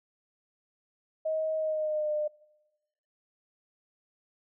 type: tone with pitch glide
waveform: sine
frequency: 631 to 603.2 Hz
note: D#5 to D5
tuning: +24 to +46 cents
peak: -27 dBFS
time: 1.25-2.28 s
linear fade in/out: 10 ms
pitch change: -78 cents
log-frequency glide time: 1.56-2.12 s
effects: noise-tail reverb RT60 1.0 s tail -22 dB re dry